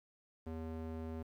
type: tone with band-pass filter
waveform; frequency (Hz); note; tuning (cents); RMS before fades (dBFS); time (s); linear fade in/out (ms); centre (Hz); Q
square; 80.3; E2; -45; -43; 0.46-1.23; 10; 310; 0.7
effects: 12-bit